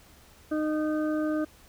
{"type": "harmonic tone", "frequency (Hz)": 307.2, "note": "D#4", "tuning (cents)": -22, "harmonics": [1, 2, 4, 5], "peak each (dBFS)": [-26, -32, -40, -41], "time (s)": [0.51, 1.45], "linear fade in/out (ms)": 10, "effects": ["added 73 Hz sine -59 dBFS peak until 1.68 s", "pink hiss -56 dBFS RMS until 1.68 s"]}